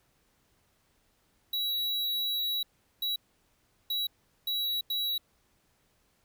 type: tone bursts at uneven times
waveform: square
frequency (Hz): 3899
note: B7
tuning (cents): -23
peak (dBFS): -29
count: 5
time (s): 1.53-2.63 / 3.02-3.16 / 3.9-4.07 / 4.47-4.81 / 4.9-5.18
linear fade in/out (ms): 5
effects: pink hiss -70 dBFS RMS until 6.24 s